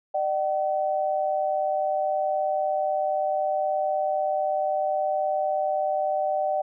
sine tone pair together, 602.7 / 762 Hz, D5 / G5, +45 / -49 cents, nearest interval major third, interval 406 cents, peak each -25 dBFS, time 0.14-6.62 s, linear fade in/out 10 ms, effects none

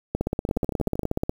two click trains, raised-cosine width 2 ms, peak -16 / -10 dBFS, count 8 / 20, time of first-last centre 0.49-1.033 / 0.15-1.295 s, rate 12.9 / 16.6 Hz, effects 7-bit

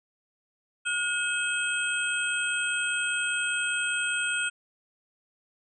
sine tone cluster, 1440 / 2565 / 3185 / 8170 Hz, F#6 / E7 / G7 / C9, -47 / -48 / +27 / -42 cents, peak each -28 / -31 / -35 / -35 dBFS, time 0.85-4.5 s, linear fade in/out 20 ms, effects none

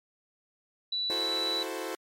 sine tone, 3951 Hz, B7, in tune, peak -28 dBFS, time 0.92-1.63 s, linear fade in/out 5 ms
sawtooth chord, F# half-diminished seventh, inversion third, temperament equal, 329.6 / 370 / 440 / 523.3 Hz, E4 / F#4 / A4 / C5, 0 / 0 / 0 / 0 cents, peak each -35 dBFS, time 1.1-1.95 s, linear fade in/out 0 ms
effects MP3 64 kbps

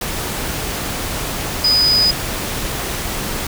sine tone in noise, 4978 Hz, D#8, in tune, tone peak -11 dBFS, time 1.64-2.11 s, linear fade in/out 5 ms, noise pink, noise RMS -23 dBFS, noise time 0.01-3.47 s, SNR +9 dB, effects none

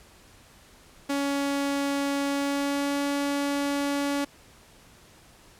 sawtooth tone with pitch glide, 280.6 to 283.5 Hz, C#4 to C#4, +21 to +39 cents, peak -21 dBFS, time 1.09-4.25 s, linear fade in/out 10 ms, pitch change +18 cents, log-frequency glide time 2.28-3.04 s, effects pink hiss -54 dBFS RMS until 5.59 s + low-pass 12000 Hz 12 dB/octave

